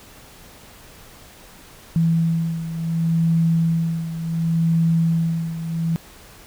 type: beating tone pair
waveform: sine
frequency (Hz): 164.81 / 165.5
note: E3 / E3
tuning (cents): 0 / +7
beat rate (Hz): 0.69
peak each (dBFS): -18 / -23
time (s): 1.96-5.96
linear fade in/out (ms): 0
effects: pink hiss -45 dBFS RMS until 6.46 s